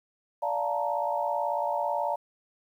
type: chord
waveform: sine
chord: Bb major seventh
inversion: first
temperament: just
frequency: 582.7 / 699.2 / 874.1 / 932.3 Hz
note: D5 / F5 / A5 / Bb5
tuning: -14 / +2 / -12 / 0 cents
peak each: -31 / -32 / -32 / -31 dBFS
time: 0.42-2.16 s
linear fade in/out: 10 ms
effects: 10-bit